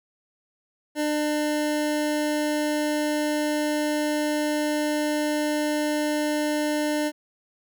25% pulse tone, 300 Hz, D4, 37 cents sharp, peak -19 dBFS, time 0.95-7.12 s, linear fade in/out 50 ms, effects none

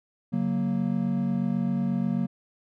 triangle chord, F# major, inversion second, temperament equal, 138.59 / 185 / 233.1 Hz, C#3 / F#3 / A#3, 0 / 0 / 0 cents, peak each -30 / -25 / -25 dBFS, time 0.32-2.27 s, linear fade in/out 20 ms, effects none

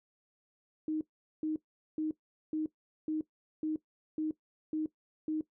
sine tone bursts, 311.1 Hz, D#4, in tune, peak -30 dBFS, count 9, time 0.88-5.41 s, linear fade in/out 2 ms, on 130 ms, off 420 ms, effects noise-tail reverb RT60 0.1 s tail -17 dB re dry

